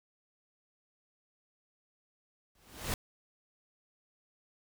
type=noise with exponential growth; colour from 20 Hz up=pink; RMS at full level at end=-31 dBFS; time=2.55-2.94 s; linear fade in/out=2 ms; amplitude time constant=83 ms; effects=none